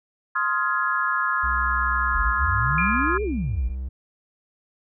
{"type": "chord", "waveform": "sine", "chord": "F minor seventh", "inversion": "second", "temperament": "just", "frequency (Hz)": [1047.7, 1257.2, 1396.9, 1676.3], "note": ["C6", "Eb6", "F6", "Ab6"], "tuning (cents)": [2, 18, 0, 16], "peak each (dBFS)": -26, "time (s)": [0.35, 3.18], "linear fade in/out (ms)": 10}
{"type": "tone with pitch glide", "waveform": "triangle", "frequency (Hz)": [65.41, 64.73], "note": ["C2", "C2"], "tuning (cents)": [0, -18], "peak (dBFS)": -25, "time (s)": [1.43, 3.89], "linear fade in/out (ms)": 10, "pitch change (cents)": -18, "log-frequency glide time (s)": [1.54, 2.74]}
{"type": "exponential two-way sweep", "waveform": "sine", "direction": "up then down", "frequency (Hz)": [38.51, 439.2, 38.51], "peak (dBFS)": -24, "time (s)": [2.12, 3.73], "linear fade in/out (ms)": 50, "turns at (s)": 3.23}
{"type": "tone with exponential decay", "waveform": "sine", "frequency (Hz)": 2393, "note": "D7", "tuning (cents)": 32, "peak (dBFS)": -22, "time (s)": [2.78, 3.75], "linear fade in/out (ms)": 2, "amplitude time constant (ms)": 210}
{"effects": []}